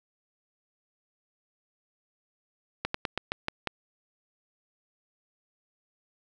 slowing click train, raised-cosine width 0.3 ms, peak -12 dBFS, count 7, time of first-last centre 2.85-3.673 s, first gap 94 ms, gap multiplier 1.15, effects none

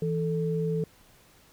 sine tone pair together, 163.3 / 440 Hz, E3 / A4, -16 / 0 cents, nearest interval octave + perfect fourth, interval 1716 cents, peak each -27 / -29 dBFS, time 0.02-0.84 s, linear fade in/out 2 ms, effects pink hiss -58 dBFS RMS until 1.52 s

